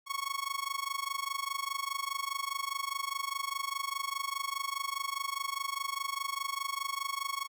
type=tone with amplitude modulation; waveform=sawtooth; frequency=1103 Hz; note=C#6; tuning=9 cents flat; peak=-26 dBFS; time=0.06-7.48 s; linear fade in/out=50 ms; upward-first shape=sine; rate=24.9 Hz; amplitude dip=90%; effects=none